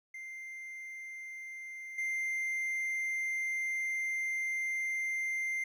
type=tone with level steps; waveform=triangle; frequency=2093 Hz; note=C7; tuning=in tune; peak=-40 / -30 dBFS; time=0.14-5.64 s; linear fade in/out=5 ms; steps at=1.98 s; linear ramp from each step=5 ms; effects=12-bit